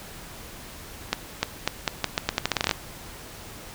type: accelerating click train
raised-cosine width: 0.2 ms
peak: -4 dBFS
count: 16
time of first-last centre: 1.13-2.712 s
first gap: 300 ms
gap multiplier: 0.82
effects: pink hiss -42 dBFS RMS until 3.74 s